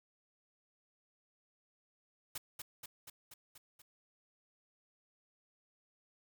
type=noise with echo; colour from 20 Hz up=white; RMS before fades=-42 dBFS; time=2.35-2.38 s; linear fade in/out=5 ms; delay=240 ms; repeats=6; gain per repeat=-3 dB; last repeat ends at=3.82 s; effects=none